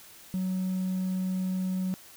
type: tone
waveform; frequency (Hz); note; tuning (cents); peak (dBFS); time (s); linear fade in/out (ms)
triangle; 186.1; F#3; +10; -24; 0.34-1.94; 0
effects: tanh soft clip ceiling -22 dBFS + white hiss -51 dBFS RMS until 2.16 s